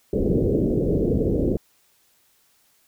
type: low-pass noise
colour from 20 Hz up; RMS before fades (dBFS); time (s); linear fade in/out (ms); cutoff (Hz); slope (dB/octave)
white; -21; 0.13-1.57; 2; 490; 48
effects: white hiss -62 dBFS RMS until 2.87 s